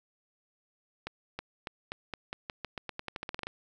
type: accelerating click train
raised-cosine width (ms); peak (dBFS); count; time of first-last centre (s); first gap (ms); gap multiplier
0.3; -20; 19; 1.07-3.47; 320; 0.88
effects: 10-bit